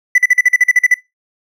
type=tone bursts; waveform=triangle; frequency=1990 Hz; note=B6; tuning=13 cents sharp; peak=-4 dBFS; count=11; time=0.15-0.942 s; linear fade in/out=5 ms; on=32 ms; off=44 ms; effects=noise-tail reverb RT60 0.2 s tail -19 dB re dry